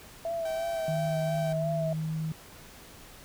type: tone with vibrato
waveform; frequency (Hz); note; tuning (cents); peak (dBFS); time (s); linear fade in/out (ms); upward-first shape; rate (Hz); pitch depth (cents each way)
sine; 659.3; E5; 0; -29; 0.25-1.93; 2; sine; 2.9; 39
type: tone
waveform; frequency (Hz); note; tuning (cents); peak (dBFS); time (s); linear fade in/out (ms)
sawtooth; 774; G5; -22; -35; 0.45-1.53; 5
type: tone with pitch glide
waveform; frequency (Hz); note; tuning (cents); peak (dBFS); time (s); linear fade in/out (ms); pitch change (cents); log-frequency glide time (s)
sine; 156.8 to 158.62; D#3 to D#3; +14 to +34; -29; 0.88-2.32; 2; +20; 1.65-2.15
effects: pink hiss -50 dBFS RMS until 3.24 s